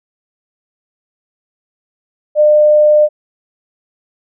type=tone; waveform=sine; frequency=602 Hz; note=D5; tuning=43 cents sharp; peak=-5 dBFS; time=2.35-3.09 s; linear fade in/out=50 ms; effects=none